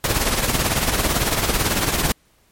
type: noise with tremolo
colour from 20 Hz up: pink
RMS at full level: -17 dBFS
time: 0.04-2.12 s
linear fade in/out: 2 ms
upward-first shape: triangle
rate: 18 Hz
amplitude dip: 65%
effects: pink hiss -59 dBFS RMS until 2.51 s + MP3 64 kbps